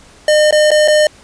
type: tone with dropouts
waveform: square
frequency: 607 Hz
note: D#5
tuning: 43 cents flat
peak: -8 dBFS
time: 0.28-1.07 s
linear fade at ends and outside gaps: 2 ms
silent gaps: 0.509-0.525 / 0.706-0.715 / 0.877-0.882 s
effects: pink hiss -43 dBFS RMS until 1.23 s + resampled to 22050 Hz